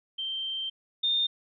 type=tone pair in turn; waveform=sine; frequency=3136 / 3633 Hz; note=G7 / A#7; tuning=0 / -45 cents; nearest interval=minor third; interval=255 cents; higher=second; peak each=-30 / -23 dBFS; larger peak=second; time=0.18-0.7 / 1.03-1.27 s; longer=first; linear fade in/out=10 ms; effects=none